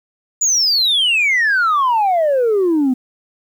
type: exponential sweep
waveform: sine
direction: down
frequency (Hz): 7040 to 246.9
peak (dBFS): -10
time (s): 0.41-2.94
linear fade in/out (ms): 10
effects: tanh soft clip ceiling -10 dBFS + 8-bit